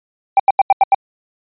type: tone bursts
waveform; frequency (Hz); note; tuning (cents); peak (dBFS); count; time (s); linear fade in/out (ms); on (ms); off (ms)
triangle; 784; G5; 0; -4; 6; 0.37-0.946; 2; 26; 84
effects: resampled to 8000 Hz